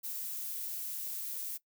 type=noise; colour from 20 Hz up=violet; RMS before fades=-39 dBFS; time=0.03-1.58 s; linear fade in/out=20 ms; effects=noise-tail reverb RT60 0.1 s tail -19 dB re dry